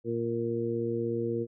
harmonic tone, 116.54 Hz, A#2, in tune, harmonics 1 / 2 / 3 / 4, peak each -36 / -35 / -32 / -32 dBFS, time 0.04-1.47 s, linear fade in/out 50 ms, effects none

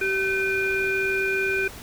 sine tone cluster, 386.5 / 1528 / 2420 Hz, G4 / G6 / D#7, -24 / -45 / -49 cents, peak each -25 dBFS, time 0.01-1.68 s, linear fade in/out 5 ms, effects tanh soft clip ceiling -14 dBFS + pink hiss -41 dBFS RMS until 1.82 s

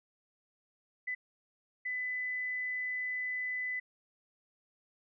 sine tone bursts at uneven times, 2003 Hz, B6, 24 cents sharp, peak -33 dBFS, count 2, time 1.07-1.15 / 1.85-3.8 s, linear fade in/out 10 ms, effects none

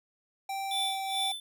square tone with pitch glide, 781 to 774.7 Hz, G5 to G5, -7 to -21 cents, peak -33 dBFS, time 0.49-1.32 s, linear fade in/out 5 ms, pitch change -14 cents, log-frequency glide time 0.71-0.89 s
square tone with tremolo, 3520 Hz, A7, in tune, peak -29 dBFS, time 0.71-1.4 s, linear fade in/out 2 ms, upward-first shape sine, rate 2.4 Hz, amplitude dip 90%
effects none

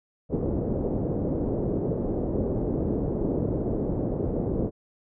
white low-pass noise, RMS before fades -27 dBFS, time 0.29-4.71 s, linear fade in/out 50 ms, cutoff 460 Hz, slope 24 dB/octave, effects none

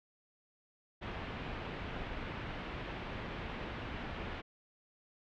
pink low-pass noise, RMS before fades -42 dBFS, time 1.01-4.42 s, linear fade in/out 20 ms, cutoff 3100 Hz, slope 24 dB/octave, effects none

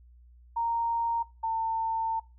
sine tone pair in turn, 928 / 900 Hz, A#5 / A5, -8 / +39 cents, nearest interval minor second, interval 53 cents, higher first, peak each -26 dBFS, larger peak neither, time 0.56-1.23 / 1.43-2.2 s, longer second, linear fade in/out 10 ms, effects noise-tail reverb RT60 0.3 s tail -21 dB re dry + added 60 Hz sine -52 dBFS peak until 2.38 s

